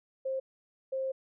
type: tone bursts at uneven times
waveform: sine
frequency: 530 Hz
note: C5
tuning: 22 cents sharp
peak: -30 dBFS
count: 2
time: 0.25-0.4 / 0.92-1.12 s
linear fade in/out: 10 ms
effects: none